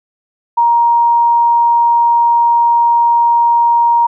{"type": "tone", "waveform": "sine", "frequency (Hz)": 940, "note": "A#5", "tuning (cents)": 14, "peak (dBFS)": -7, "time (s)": [0.57, 4.07], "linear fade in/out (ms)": 10, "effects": []}